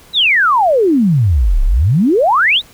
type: exponential two-way sweep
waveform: sine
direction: down then up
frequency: 4037 to 30.87 to 4037 Hz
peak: -8 dBFS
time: 0.13-2.62 s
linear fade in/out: 50 ms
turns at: 1.63 s
effects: pink hiss -43 dBFS RMS until 2.73 s